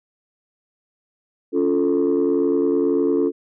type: chord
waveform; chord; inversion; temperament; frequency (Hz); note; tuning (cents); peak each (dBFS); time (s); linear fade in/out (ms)
sine; Db augmented; none; equal with one note detuned; 280.2 / 349.2 / 440; Db4 / F4 / A4; +19 / 0 / 0; -19; 1.52-3.32; 50
effects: tanh soft clip ceiling -11 dBFS